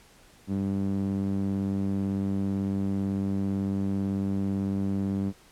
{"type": "tone with band-pass filter", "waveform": "sawtooth", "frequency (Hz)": 98, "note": "G2", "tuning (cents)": 0, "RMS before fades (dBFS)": -28, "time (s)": [0.47, 5.33], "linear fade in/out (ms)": 50, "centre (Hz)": 220, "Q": 2.3, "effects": ["pink hiss -56 dBFS RMS until 5.51 s", "low-pass 12000 Hz 12 dB/octave"]}